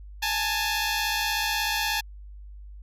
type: tone pair together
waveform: 10% pulse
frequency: 834.5 / 891 Hz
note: G#5 / A5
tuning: +8 / +22 cents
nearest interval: minor second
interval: 114 cents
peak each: -19 dBFS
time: 0.22-2.01 s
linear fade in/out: 10 ms
effects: added 50 Hz sine -40 dBFS peak until 2.82 s + resampled to 32000 Hz